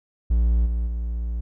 triangle tone with level steps, 57.8 Hz, A#1, 14 cents flat, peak -14 / -19 / -22 dBFS, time 0.3-1.41 s, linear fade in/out 10 ms, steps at 0.65 / 0.86 s, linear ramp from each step 20 ms, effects none

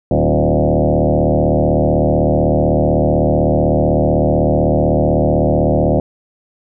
sine tone with frequency modulation, 207.7 Hz, G#3, in tune, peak -10 dBFS, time 0.11-6 s, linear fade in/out 2 ms, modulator 75.9 Hz, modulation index 6.1, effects none

